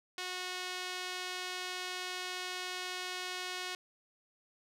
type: tone with band-pass filter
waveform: sawtooth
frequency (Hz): 365.3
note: F#4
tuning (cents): -22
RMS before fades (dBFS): -40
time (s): 0.18-3.75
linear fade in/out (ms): 2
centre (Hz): 3600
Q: 0.83
effects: none